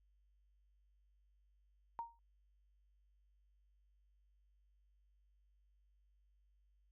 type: tone with exponential decay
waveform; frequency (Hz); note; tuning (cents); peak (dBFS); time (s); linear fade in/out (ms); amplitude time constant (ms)
sine; 930; A#5; -4; -37; 1.99-2.19; 0; 42
effects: added 50 Hz sine -70 dBFS peak until 6.91 s